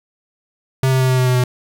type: tone with pitch steps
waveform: square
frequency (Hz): 132 / 130.86 / 129.73 / 128.61 / 127.5 / 126.4 / 125.31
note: C3 / C3 / C3 / C3 / C3 / B2 / B2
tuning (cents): +16 / +1 / -14 / -29 / -44 / +41 / +26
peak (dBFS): -13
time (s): 0.83-1.439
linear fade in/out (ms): 2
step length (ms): 87
effects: 8-bit